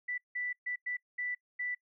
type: tone bursts at uneven times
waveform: sine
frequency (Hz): 1975.5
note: B6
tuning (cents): 0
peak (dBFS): -33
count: 6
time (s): 0.08-0.18 / 0.35-0.53 / 0.66-0.76 / 0.86-0.97 / 1.18-1.35 / 1.59-1.75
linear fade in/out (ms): 10
effects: noise-tail reverb RT60 0.1 s tail -24 dB re dry